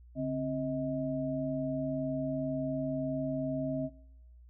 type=tone cluster; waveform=sine; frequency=142.9 / 264.8 / 633 Hz; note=D3 / C4 / D#5; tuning=-47 / +21 / +30 cents; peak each=-37 / -33 / -36 dBFS; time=0.15-3.9 s; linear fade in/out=50 ms; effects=noise-tail reverb RT60 0.9 s tail -23 dB re dry + added 60 Hz sine -52 dBFS peak until 4.49 s